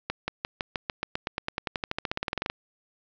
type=accelerating click train; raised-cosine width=0.3 ms; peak=-12 dBFS; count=27; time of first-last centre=0.1-2.5 s; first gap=180 ms; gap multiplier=0.94; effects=resampled to 16000 Hz + 9-bit